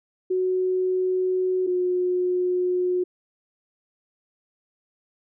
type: tone pair in turn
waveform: sine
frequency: 370 / 361.8 Hz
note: F#4 / F#4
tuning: 0 / -39 cents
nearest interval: unison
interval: 39 cents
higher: first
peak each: -20 dBFS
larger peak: neither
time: 0.3-1.67 / 1.67-3.04 s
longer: neither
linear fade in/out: 10 ms
effects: none